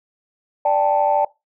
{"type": "chord", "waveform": "sine", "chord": "D suspended fourth", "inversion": "none", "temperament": "equal with one note detuned", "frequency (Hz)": [587.3, 787.2, 880], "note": ["D5", "G5", "A5"], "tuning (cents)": [0, 7, 0], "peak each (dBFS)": -18, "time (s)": [0.65, 1.25], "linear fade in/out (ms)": 5, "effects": ["noise-tail reverb RT60 0.2 s tail -19 dB re dry", "tanh soft clip ceiling -6 dBFS"]}